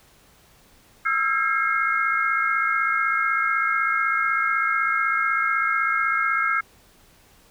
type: tone cluster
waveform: sine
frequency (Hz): 1302 / 1358 / 1626 / 2147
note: E6 / F6 / G#6 / C7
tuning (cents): -22 / -49 / -37 / +44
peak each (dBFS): -25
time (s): 1.05-6.61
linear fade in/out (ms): 10
effects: pink hiss -55 dBFS RMS until 7.5 s